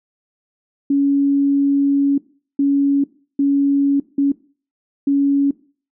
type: tone bursts at uneven times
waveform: sine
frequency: 280 Hz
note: C#4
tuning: 18 cents sharp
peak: -12 dBFS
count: 5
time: 0.9-2.18 / 2.59-3.04 / 3.39-4 / 4.18-4.32 / 5.07-5.51 s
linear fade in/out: 5 ms
effects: noise-tail reverb RT60 0.4 s tail -19 dB re dry